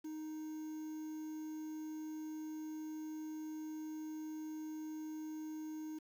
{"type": "tone with quantisation", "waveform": "triangle", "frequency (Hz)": 311.1, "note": "D#4", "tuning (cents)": 0, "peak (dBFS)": -40, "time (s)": [0.04, 5.99], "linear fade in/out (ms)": 10, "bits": 10, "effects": []}